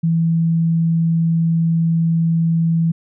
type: tone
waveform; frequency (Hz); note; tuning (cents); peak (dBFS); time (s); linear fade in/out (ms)
sine; 165; E3; +2; -13; 0.03-2.92; 10
effects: none